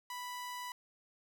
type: tone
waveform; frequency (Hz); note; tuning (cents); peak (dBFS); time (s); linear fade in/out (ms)
sawtooth; 987.8; B5; 0; -37; 0.1-0.72; 2
effects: none